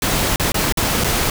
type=noise with dropouts; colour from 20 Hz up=pink; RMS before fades=-18 dBFS; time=0.02-1.3 s; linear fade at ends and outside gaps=2 ms; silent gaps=0.36-0.397 / 0.52-0.543 / 0.724-0.772 / 1.038-1.043 s; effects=none